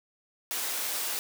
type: high-pass noise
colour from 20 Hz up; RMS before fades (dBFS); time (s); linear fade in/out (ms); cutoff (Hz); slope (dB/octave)
white; -32; 0.51-1.19; 0; 370; 12
effects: none